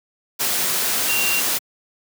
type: tone in noise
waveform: sine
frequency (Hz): 2763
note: F7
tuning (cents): -19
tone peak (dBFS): -21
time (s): 1.08-1.41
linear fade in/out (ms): 20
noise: white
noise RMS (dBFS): -21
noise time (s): 0.39-1.59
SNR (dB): -3
effects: high-pass 150 Hz 12 dB/octave